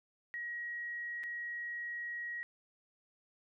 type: tone with dropouts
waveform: sine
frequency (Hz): 1900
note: A#6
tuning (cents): +33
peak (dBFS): -38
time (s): 0.34-2.43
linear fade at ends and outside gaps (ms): 0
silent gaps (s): 1.234-1.238
effects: none